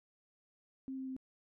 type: tone with pitch steps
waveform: sine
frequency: 265.3 / 263.3 / 261.3 Hz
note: C4 / C4 / C4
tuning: +24 / +11 / -2 cents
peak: -39 dBFS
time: 0.88-1.165 s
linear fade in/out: 0 ms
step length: 95 ms
effects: none